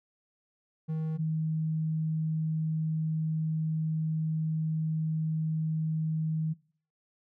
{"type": "tone pair in turn", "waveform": ["triangle", "sine"], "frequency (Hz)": [158.1, 158.1], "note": ["D#3", "D#3"], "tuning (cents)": [28, 28], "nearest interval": "unison", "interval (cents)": 0, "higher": "neither", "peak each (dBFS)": -27, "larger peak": "neither", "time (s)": [[0.88, 1.18], [1.18, 6.54]], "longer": "second", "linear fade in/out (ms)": 20, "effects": ["noise-tail reverb RT60 0.5 s tail -22 dB re dry"]}